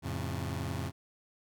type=chord; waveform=sawtooth; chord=F augmented; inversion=none; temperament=just; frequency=87.31 / 109.13 / 136.42 Hz; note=F2 / A2 / C#3; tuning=0 / -14 / -27 cents; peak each=-33 / -35 / -34 dBFS; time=0.02-0.92 s; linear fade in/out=50 ms; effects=none